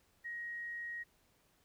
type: tone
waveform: sine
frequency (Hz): 1886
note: A#6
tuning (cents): +20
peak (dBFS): -40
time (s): 0.24-1.04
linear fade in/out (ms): 20
effects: pink hiss -72 dBFS RMS until 1.64 s